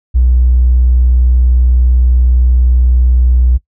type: tone with tanh clipping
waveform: triangle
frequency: 61.74 Hz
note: B1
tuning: in tune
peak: -5 dBFS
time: 0.14-3.58 s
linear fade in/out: 20 ms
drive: 2 dB
effects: noise-tail reverb RT60 0.1 s tail -20 dB re dry